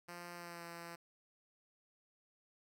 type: tone with pitch glide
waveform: 5% pulse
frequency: 174.2 to 170.02 Hz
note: F3 to F3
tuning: -4 to -46 cents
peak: -36 dBFS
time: 0.08-0.96 s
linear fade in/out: 10 ms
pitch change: -42 cents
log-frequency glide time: 0.34-0.64 s
effects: none